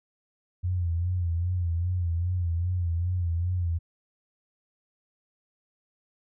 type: tone with vibrato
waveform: sine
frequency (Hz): 87.31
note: F2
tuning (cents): 0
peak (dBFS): -24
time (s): 0.63-3.79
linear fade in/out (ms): 20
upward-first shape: sine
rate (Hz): 2.5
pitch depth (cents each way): 78
effects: none

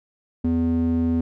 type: tone with band-pass filter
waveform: square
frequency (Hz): 83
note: E2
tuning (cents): +12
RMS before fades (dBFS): -21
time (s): 0.44-1.21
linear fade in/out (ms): 5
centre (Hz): 220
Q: 3.4
effects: none

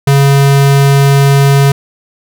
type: tone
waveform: square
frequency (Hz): 139.2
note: C#3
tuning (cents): +8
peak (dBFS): -5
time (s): 0.07-1.72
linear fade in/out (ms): 5
effects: none

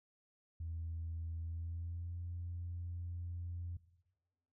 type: tone with pitch glide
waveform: sine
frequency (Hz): 82.41 to 86.81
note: E2 to F2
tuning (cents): 0 to -10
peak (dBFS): -39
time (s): 0.6-3.77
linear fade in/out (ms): 5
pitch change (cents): +90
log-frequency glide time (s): 1.4-2.19
effects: noise-tail reverb RT60 1.0 s tail -17 dB re dry + tanh soft clip ceiling -35 dBFS

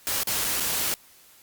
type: noise with dropouts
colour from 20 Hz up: white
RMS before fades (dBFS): -26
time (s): 0.07-0.94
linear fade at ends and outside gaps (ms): 0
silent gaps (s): 0.232-0.272 / 0.444-0.448 / 0.6-0.605
effects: white hiss -54 dBFS RMS until 1.42 s + Opus 48 kbps

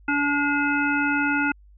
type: harmonic tone with a mistuned harmonic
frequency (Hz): 286.9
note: D4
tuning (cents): -40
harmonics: 1 / 3 / 5 / 7 / 9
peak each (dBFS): -24 / -29 / -23 / -33 / -29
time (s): 0.08-1.52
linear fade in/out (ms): 5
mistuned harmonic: 7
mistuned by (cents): +44
effects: added 50 Hz sine -48 dBFS peak until 1.77 s

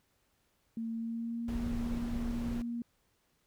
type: tone with pitch glide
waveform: sine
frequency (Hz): 227.3 to 236.1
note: A#3 to A#3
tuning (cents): -43 to +22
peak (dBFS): -34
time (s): 0.77-2.82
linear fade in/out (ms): 2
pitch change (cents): +65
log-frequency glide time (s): 0.94-1.61
type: noise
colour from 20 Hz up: brown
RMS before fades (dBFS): -38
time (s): 1.48-2.62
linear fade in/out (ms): 2
effects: pink hiss -74 dBFS RMS until 3.46 s

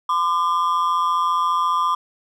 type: ring-modulated tone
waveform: triangle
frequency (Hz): 1108.7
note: C#6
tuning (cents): 0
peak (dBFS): -12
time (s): 0.09-1.95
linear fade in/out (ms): 5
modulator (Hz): 87.3
effects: none

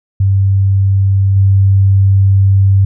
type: tone with level steps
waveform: sine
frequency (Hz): 97.5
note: G2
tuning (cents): -9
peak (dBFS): -7 / -5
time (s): 0.2-2.85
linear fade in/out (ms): 5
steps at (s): 1.36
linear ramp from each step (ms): 5
effects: none

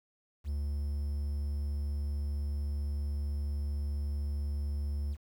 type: tone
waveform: triangle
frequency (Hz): 72.2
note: D2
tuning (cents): -29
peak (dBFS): -29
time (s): 0.44-5.17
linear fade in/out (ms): 50
effects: 10-bit

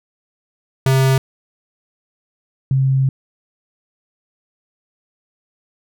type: tone pair in turn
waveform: square / sine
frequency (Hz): 133 / 133.7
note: C3 / C3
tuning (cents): +29 / +38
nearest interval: unison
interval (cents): 9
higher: second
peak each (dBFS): -12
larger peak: neither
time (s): 0.86-1.18 / 2.71-3.09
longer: second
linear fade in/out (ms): 2
effects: none

